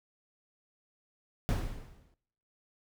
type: noise with exponential decay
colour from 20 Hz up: brown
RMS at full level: -27 dBFS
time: 1.49-2.14 s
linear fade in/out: 0 ms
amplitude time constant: 140 ms
effects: noise-tail reverb RT60 0.9 s tail -25 dB re dry